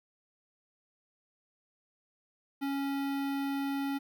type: tone with notch filter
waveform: square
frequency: 277.2 Hz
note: C#4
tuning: in tune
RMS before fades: -33 dBFS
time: 2.61-3.99 s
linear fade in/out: 20 ms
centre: 7200 Hz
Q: 0.69
effects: 11-bit